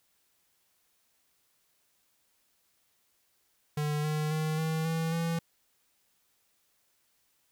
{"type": "tone with pitch steps", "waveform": "square", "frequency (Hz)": [149.5, 152.73, 156.03, 159.4, 162.84, 166.36], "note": ["D3", "D#3", "D#3", "D#3", "E3", "E3"], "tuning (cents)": [31, -32, 5, 42, -21, 16], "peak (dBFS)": -29, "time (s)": [3.77, 5.39], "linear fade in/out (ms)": 5, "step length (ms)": 270, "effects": ["white hiss -72 dBFS RMS until 7.51 s"]}